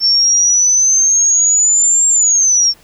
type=exponential two-way sweep; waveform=sine; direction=up then down; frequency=5400 to 7459 to 5420 Hz; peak=-8 dBFS; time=0-2.74 s; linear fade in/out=50 ms; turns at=2.08 s; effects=pink hiss -47 dBFS RMS until 2.83 s